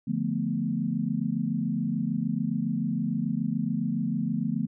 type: chord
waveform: sine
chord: B half-diminished seventh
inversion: first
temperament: equal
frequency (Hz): 146.83 / 174.61 / 220 / 246.9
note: D3 / F3 / A3 / B3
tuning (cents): 0 / 0 / 0 / 0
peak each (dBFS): -33 / -31 / -29 / -31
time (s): 0.07-4.67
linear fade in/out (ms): 10
effects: none